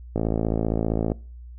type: click train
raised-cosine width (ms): 2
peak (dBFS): -10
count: 54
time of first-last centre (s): 0.16-1.118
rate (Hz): 55.3
effects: noise-tail reverb RT60 0.4 s tail -23 dB re dry + added 60 Hz sine -38 dBFS peak until 1.58 s